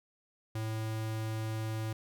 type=tone; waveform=square; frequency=110.2 Hz; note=A2; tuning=3 cents sharp; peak=-34 dBFS; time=0.55-1.93 s; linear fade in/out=5 ms; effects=none